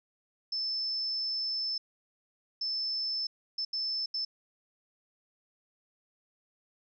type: tone bursts at uneven times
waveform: sine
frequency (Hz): 5270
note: E8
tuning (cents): -1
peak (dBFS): -30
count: 5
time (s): 0.52-1.78 / 2.61-3.27 / 3.58-3.65 / 3.73-4.06 / 4.14-4.25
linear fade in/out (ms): 5
effects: none